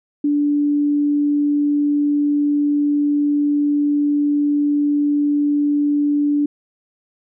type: tone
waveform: sine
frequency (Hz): 291.3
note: D4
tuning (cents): -14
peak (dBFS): -14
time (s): 0.24-6.46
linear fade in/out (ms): 5
effects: none